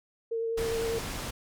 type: tone with vibrato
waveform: sine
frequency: 455.9 Hz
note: A#4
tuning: 39 cents flat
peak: -28 dBFS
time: 0.31-0.99 s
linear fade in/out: 10 ms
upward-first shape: triangle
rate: 10 Hz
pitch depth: 18 cents each way
type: low-pass noise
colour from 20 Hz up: pink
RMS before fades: -36 dBFS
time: 0.57-1.31 s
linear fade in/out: 10 ms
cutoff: 11000 Hz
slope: 12 dB/octave
effects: none